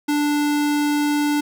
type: tone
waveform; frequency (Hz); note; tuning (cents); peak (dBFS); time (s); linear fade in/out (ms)
square; 293.7; D4; 0; -18; 0.08-1.41; 10
effects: none